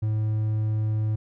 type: tone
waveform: triangle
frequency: 108.1 Hz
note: A2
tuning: 30 cents flat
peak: -20 dBFS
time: 0.02-1.16 s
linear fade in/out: 10 ms
effects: none